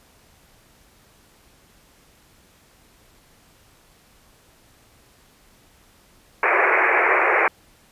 white band-pass noise, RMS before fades -18 dBFS, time 6.43-7.48 s, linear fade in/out 2 ms, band 340 to 2400 Hz, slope 96 dB/octave, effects pink hiss -55 dBFS RMS until 7.91 s + resampled to 32000 Hz

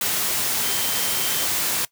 sine tone in noise, 3127 Hz, G7, 5 cents flat, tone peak -32 dBFS, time 0.63-1.45 s, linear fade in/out 2 ms, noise white, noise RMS -23 dBFS, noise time 0.01-1.85 s, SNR -12 dB, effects noise-tail reverb RT60 0.1 s tail -20 dB re dry + high-pass 80 Hz 12 dB/octave

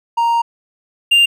triangle tone pair in turn, 932.3 / 2794 Hz, A#5 / F7, 0 / 0 cents, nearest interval octave + perfect fifth, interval 1900 cents, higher second, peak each -10 / -6 dBFS, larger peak second, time 0.17-0.42 / 1.11-1.26 s, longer first, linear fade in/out 10 ms, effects none

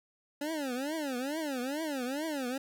25% pulse tone with vibrato, 281.2 Hz, C#4, 25 cents sharp, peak -29 dBFS, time 0.41-2.58 s, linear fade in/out 5 ms, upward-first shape triangle, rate 2.3 Hz, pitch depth 280 cents each way, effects none

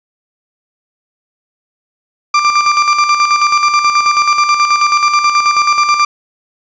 35% pulse tone with tremolo, 1184 Hz, D6, 14 cents sharp, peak -5 dBFS, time 2.34-6.05 s, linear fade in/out 5 ms, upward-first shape square, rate 9.3 Hz, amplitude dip 50%, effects resampled to 16000 Hz + 7-bit

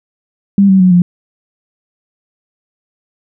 sine tone with pitch steps, 198.6 / 190.95 / 183.6 / 176.52 Hz, G3 / G3 / F#3 / F3, +23 / -45 / -13 / +19 cents, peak -4 dBFS, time 0.58-1.02 s, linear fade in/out 2 ms, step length 110 ms, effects none

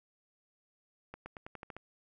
accelerating click train, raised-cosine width 0.5 ms, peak -29 dBFS, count 8, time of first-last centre 1.14-1.766 s, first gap 120 ms, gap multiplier 0.9, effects none

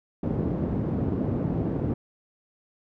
pink band-pass noise, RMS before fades -27 dBFS, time 0.23-1.94 s, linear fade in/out 5 ms, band 110 to 330 Hz, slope 12 dB/octave, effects none

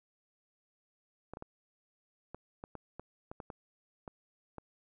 clicks, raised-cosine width 1 ms, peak -29 dBFS, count 12, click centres 1.336 / 1.371 / 1.424 / 2.346 / 2.639 / 2.753 / 2.996 / 3.315 / 3.402 / 3.502 / 4.078 / 4.583 s, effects none

